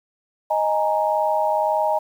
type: chord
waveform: sine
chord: D# suspended fourth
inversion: none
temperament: equal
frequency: 622.3 / 830.6 / 932.3 Hz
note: D#5 / G#5 / A#5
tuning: 0 / 0 / 0 cents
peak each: -21 / -22 / -23 dBFS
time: 0.5-1.99 s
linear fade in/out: 10 ms
effects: 8-bit